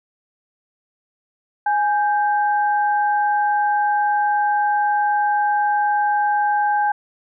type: tone pair together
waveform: sine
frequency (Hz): 830.6 / 1568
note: G#5 / G6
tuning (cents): 0 / 0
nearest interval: major seventh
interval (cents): 1100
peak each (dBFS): -16 / -24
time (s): 1.66-6.92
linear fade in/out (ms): 5
effects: none